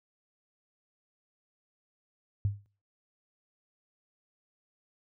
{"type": "tone with exponential decay", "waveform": "sine", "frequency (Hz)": 101, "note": "G#2", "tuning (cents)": -48, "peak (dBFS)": -22, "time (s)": [2.45, 2.66], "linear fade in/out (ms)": 0, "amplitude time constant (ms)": 44, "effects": ["noise-tail reverb RT60 0.4 s tail -25 dB re dry"]}